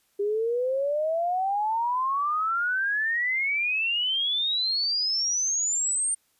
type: exponential sweep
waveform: sine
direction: up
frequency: 399.2 to 8930 Hz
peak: -23 dBFS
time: 0.19-6.15 s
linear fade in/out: 10 ms
effects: white hiss -68 dBFS RMS until 6.39 s + resampled to 32000 Hz